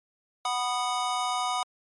square chord, B major, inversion second, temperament just, 740.8 / 987.8 / 1234.7 Hz, F#5 / B5 / D#6, +2 / 0 / -14 cents, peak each -31 / -32 / -32 dBFS, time 0.45-1.63 s, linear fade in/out 2 ms, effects MP3 48 kbps

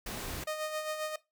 pink noise, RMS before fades -39 dBFS, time 0.06-0.44 s, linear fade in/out 5 ms
sawtooth tone with tremolo, 618 Hz, D#5, 12 cents flat, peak -28 dBFS, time 0.47-1.16 s, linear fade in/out 5 ms, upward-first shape sine, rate 7.5 Hz, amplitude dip 50%
effects noise-tail reverb RT60 0.2 s tail -18 dB re dry

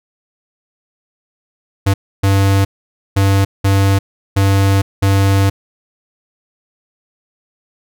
square tone bursts at uneven times, 98 Hz, G2, in tune, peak -10 dBFS, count 6, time 1.86-1.94 / 2.23-2.65 / 3.16-3.45 / 3.64-3.99 / 4.36-4.82 / 5.02-5.5 s, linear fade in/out 10 ms, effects none

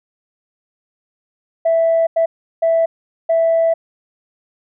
sine tone bursts at uneven times, 659.3 Hz, E5, in tune, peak -10 dBFS, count 4, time 1.65-2.07 / 2.16-2.26 / 2.62-2.86 / 3.29-3.74 s, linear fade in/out 10 ms, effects tanh soft clip ceiling -8 dBFS

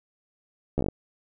slowing click train, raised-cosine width 2 ms, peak -12 dBFS, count 7, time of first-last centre 0.78-0.885 s, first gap 13 ms, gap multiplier 1.12, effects none

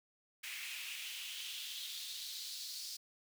pink noise with high-pass filter sweep, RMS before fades -45 dBFS, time 0.43-2.97 s, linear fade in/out 10 ms, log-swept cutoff 2300 to 4800 Hz, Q 3.4, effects none

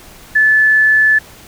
sine tone, 1737 Hz, A6, 23 cents flat, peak -7 dBFS, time 0.35-1.19 s, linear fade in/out 10 ms, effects pink hiss -39 dBFS RMS until 1.47 s

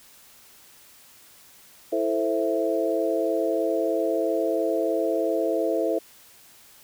harmonic tone with a mistuned harmonic, 110 Hz, A2, in tune, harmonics 3 / 4 / 5 / 6, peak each -27 / -27 / -27 / -27 dBFS, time 1.92-5.99 s, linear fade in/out 10 ms, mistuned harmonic 5, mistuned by -87 cents, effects white hiss -52 dBFS RMS until 6.83 s

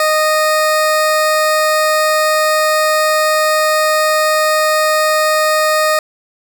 20% pulse tone, 619 Hz, D#5, 9 cents flat, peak -6 dBFS, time 0-5.99 s, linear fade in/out 2 ms, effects none

